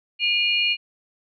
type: tone cluster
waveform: sine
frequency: 2435 / 2858 / 4284 Hz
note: D#7 / F7 / C8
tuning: -38 / +39 / +40 cents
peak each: -21 / -22 / -28 dBFS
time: 0.19-0.77 s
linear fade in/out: 50 ms
effects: none